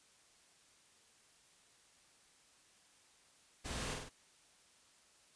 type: noise with echo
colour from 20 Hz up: pink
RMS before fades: -43 dBFS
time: 3.64-3.95 s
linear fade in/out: 20 ms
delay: 49 ms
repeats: 3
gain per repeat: -3 dB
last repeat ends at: 4.097 s
effects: white hiss -67 dBFS RMS until 5.35 s + resampled to 22050 Hz